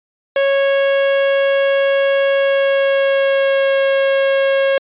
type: tone with pitch glide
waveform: 45% pulse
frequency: 551 to 545.3 Hz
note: C#5 to C#5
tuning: -11 to -29 cents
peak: -12 dBFS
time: 0.36-4.78 s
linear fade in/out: 2 ms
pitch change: -18 cents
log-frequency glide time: 2.35-3.79 s
effects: resampled to 8000 Hz

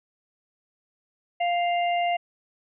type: harmonic tone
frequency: 698.5 Hz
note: F5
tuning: in tune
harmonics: 1 / 3 / 4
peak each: -22 / -32 / -34 dBFS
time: 1.4-2.17 s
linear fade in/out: 10 ms
effects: none

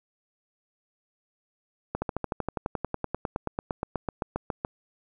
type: slowing click train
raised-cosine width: 1 ms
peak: -14 dBFS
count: 27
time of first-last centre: 1.95-4.649 s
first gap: 70 ms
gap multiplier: 1.03
effects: none

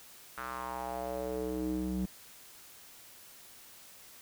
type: tone with band-pass filter sweep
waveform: square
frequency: 62.8 Hz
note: B1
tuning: 30 cents sharp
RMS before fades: -36 dBFS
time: 0.37-2.06 s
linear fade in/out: 10 ms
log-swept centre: 1400 to 210 Hz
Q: 3.5
effects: white hiss -54 dBFS RMS until 4.21 s

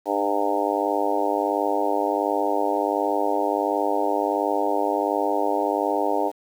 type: harmonic tone with a mistuned harmonic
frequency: 101.4 Hz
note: G#2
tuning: 41 cents flat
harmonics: 3 / 4 / 5 / 6 / 7 / 8 / 9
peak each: -28 / -28 / -28 / -28 / -28 / -28 / -28 dBFS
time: 0.05-6.32 s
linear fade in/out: 50 ms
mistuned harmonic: 3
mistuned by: -18 cents
effects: 8-bit

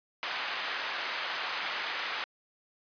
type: band-pass noise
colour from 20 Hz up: pink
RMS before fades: -35 dBFS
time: 0.23-2.24 s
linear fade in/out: 0 ms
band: 1100 to 3600 Hz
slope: 12 dB/octave
effects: resampled to 11025 Hz

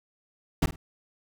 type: noise with echo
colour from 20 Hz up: brown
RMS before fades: -21 dBFS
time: 0.62-0.66 s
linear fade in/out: 5 ms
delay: 50 ms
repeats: 2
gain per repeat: -13 dB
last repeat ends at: 0.76 s
effects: none

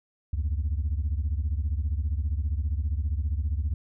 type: beating tone pair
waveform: sine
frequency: 69.3 / 84.3 Hz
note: C#2 / E2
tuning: 0 / +39 cents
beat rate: 15 Hz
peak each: -25 / -27 dBFS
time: 0.33-3.74 s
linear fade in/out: 5 ms
effects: tanh soft clip ceiling -21 dBFS

